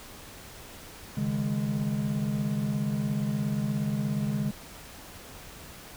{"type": "chord", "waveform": "triangle", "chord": "C# suspended second", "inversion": "none", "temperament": "equal with one note detuned", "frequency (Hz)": [138.59, 155.56, 206.9], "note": ["C#3", "D#3", "G#3"], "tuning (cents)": [0, 0, -6], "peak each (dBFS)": [-29, -31, -27], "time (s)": [1.17, 4.51], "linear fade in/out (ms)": 5, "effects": ["pink hiss -46 dBFS RMS until 5.96 s"]}